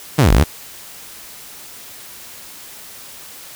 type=linear two-way sweep; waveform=sawtooth; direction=down then up; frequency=164.81 to 38.89 to 86.1 Hz; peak=-5 dBFS; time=0.18-0.44 s; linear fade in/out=10 ms; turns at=0.32 s; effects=white hiss -37 dBFS RMS until 3.55 s